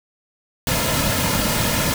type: noise with comb filter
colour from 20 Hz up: pink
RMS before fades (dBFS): -20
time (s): 0.67-1.94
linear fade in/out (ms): 2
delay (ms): 2.6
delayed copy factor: -0.55
effects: none